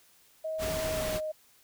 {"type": "tone with pitch glide", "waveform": "sine", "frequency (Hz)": [634, 621], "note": ["D#5", "D#5"], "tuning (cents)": [32, -3], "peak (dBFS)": -31, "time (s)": [0.44, 1.32], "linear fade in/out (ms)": 10, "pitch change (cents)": -35, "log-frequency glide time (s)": [0.84, 1.2]}
{"type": "noise", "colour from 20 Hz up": "pink", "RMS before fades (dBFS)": -35, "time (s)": [0.58, 1.21], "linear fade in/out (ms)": 50}
{"effects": ["white hiss -62 dBFS RMS until 1.63 s"]}